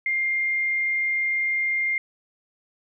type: tone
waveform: sine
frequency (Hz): 2111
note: C7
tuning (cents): +15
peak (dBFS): -21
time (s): 0.06-1.98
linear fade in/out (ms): 2
effects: none